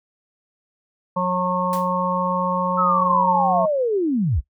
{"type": "harmonic tone", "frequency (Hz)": 181.5, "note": "F#3", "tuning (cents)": -33, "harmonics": [1, 3, 5, 6], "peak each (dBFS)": [-24, -24, -24, -24], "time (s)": [1.16, 3.66], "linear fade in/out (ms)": 10}
{"type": "noise with exponential decay", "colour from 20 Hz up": "white", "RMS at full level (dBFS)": -32, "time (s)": [1.73, 1.93], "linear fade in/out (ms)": 1, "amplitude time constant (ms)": 43}
{"type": "linear sweep", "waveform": "sine", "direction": "down", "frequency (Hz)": [1318.5, 48.95], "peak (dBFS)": -17, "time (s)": [2.77, 4.41], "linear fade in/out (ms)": 20}
{"effects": ["noise-tail reverb RT60 0.1 s tail -18 dB re dry"]}